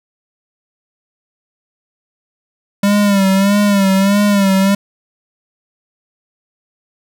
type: tone with vibrato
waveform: square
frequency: 198.7 Hz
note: G3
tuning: 24 cents sharp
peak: -10 dBFS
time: 2.83-4.75 s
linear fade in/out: 5 ms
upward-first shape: sine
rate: 1.6 Hz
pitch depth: 64 cents each way
effects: none